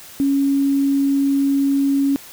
sine tone, 277.2 Hz, C#4, in tune, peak -14 dBFS, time 0.2-2.16 s, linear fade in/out 0 ms, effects white hiss -40 dBFS RMS until 2.32 s

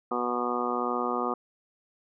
harmonic tone, 122.3 Hz, B2, 16 cents flat, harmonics 2 / 3 / 4 / 5 / 6 / 7 / 8 / 9 / 10, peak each -34 / -34 / -34 / -43 / -34 / -39 / -38 / -35 / -32 dBFS, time 0.11-1.34 s, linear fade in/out 5 ms, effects none

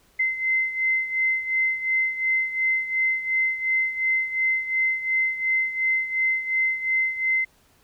sine beating tone pair, 2065 / 2067.8 Hz, C7 / C7, -23 / -21 cents, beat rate 2.8 Hz, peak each -22 / -27 dBFS, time 0.19-7.45 s, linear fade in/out 10 ms, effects pink hiss -60 dBFS RMS until 7.83 s

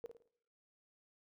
sine tone with echo, 466.2 Hz, A#4, in tune, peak -40 dBFS, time 0.04-0.06 s, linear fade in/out 0 ms, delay 54 ms, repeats 4, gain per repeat -8 dB, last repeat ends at 0.276 s, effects noise-tail reverb RT60 0.7 s tail -22 dB re dry

